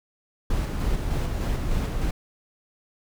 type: noise with tremolo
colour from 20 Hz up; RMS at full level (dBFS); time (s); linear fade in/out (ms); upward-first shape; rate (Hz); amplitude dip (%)
brown; -24; 0.5-2.11; 5; square; 3.3; 30
effects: none